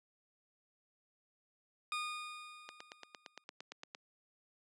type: tone with exponential decay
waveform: 20% pulse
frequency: 1226 Hz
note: D#6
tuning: 26 cents flat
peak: -30 dBFS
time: 1.92-3.44 s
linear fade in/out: 1 ms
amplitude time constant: 330 ms
type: click train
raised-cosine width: 0.2 ms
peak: -28 dBFS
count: 12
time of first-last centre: 2.69-3.949 s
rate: 8.74 Hz
effects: high-pass 300 Hz 12 dB/octave + low-pass 8000 Hz 12 dB/octave